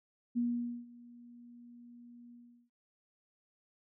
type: tone with ADSR envelope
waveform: sine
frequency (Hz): 239.5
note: A#3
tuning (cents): +47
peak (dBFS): -28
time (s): 0.35-2.7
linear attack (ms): 25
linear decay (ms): 480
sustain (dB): -23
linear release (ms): 380
effects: none